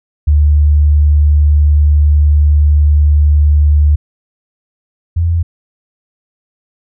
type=tone pair in turn; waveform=sine; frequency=74.1 / 84.19 Hz; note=D2 / E2; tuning=+16 / +37 cents; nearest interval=major second; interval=221 cents; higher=second; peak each=-5 / -9 dBFS; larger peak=first; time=0.27-3.96 / 5.16-5.43 s; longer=first; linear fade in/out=10 ms; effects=none